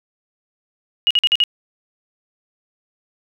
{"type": "tone bursts", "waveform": "sine", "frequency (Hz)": 2882, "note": "F#7", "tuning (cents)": -46, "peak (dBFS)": -11, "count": 5, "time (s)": [1.07, 1.438], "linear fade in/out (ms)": 0, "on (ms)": 36, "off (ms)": 47, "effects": []}